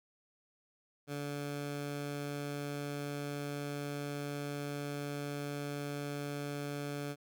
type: tone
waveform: 15% pulse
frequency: 144.1 Hz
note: D3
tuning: 33 cents flat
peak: -31 dBFS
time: 1.07-7.16 s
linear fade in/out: 50 ms
effects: none